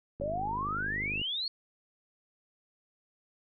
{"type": "click train", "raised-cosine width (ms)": 3, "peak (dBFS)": -28, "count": 53, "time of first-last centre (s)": [0.2, 1.216], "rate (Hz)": 51.2}
{"type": "exponential sweep", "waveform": "sine", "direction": "up", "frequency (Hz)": [551, 4435], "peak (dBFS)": -31, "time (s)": [0.21, 1.48], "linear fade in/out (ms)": 2}
{"effects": []}